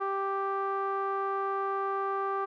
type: tone with low-pass filter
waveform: sawtooth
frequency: 392 Hz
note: G4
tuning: in tune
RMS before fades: -31 dBFS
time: 0-2.46 s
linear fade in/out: 20 ms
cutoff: 1200 Hz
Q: 4
effects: none